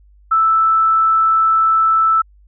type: tone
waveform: sine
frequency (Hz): 1318.5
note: E6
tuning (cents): 0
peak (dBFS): -10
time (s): 0.31-2.22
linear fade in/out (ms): 10
effects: added 50 Hz sine -45 dBFS peak until 2.47 s